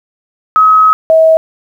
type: tone pair in turn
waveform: sine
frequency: 1275 / 642.7 Hz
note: D#6 / E5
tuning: +42 / -44 cents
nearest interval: octave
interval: 1186 cents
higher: first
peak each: -3 dBFS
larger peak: neither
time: 0.56-0.93 / 1.1-1.37 s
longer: first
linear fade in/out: 0 ms
effects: 7-bit